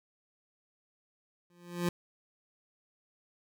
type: tone with exponential growth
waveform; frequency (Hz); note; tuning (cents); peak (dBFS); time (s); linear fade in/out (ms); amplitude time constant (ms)
25% pulse; 174.61; F3; 0; -22; 1.5-1.89; 2; 83
effects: none